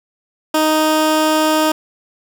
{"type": "tone", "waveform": "15% pulse", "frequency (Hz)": 311.1, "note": "D#4", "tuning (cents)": 0, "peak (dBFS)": -6, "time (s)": [0.54, 1.72], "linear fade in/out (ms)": 5, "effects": []}